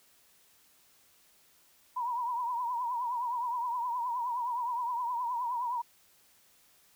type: tone with vibrato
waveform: sine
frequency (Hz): 968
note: B5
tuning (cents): -35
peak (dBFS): -30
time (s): 1.96-5.82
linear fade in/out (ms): 10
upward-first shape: triangle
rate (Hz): 9.6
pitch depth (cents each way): 98
effects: white hiss -64 dBFS RMS until 6.95 s